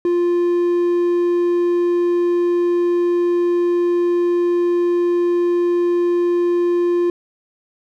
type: tone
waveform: triangle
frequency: 349.2 Hz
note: F4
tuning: in tune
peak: -12 dBFS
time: 0.05-7.1 s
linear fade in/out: 2 ms
effects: none